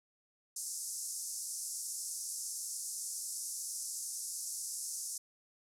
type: band-pass noise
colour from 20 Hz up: white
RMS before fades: -41 dBFS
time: 0.56-5.18 s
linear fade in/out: 5 ms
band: 5300 to 11000 Hz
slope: 48 dB/octave
effects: none